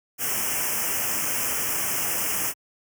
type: band-stop noise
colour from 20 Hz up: white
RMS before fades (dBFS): -26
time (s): 0.18-2.54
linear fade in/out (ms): 50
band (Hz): 3100 to 5200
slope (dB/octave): 96
effects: high-pass 80 Hz 12 dB/octave